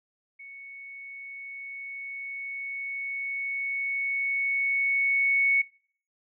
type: tone with level ramp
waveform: sine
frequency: 2217 Hz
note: C#7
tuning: in tune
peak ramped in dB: -42 to -19 dBFS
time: 0.39-5.62 s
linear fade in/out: 10 ms
effects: noise-tail reverb RT60 0.5 s tail -23 dB re dry